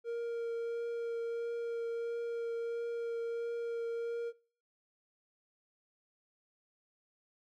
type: tone with vibrato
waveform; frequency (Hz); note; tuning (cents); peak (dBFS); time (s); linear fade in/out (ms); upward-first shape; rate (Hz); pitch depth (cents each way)
triangle; 466.2; A#4; 0; -32; 0.04-4.33; 50; triangle; 1.5; 11
effects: noise-tail reverb RT60 0.5 s tail -25 dB re dry + MP3 96 kbps